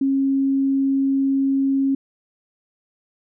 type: tone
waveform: sine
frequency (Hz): 271.8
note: C#4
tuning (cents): -34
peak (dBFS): -16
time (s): 0.01-1.95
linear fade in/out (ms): 5
effects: none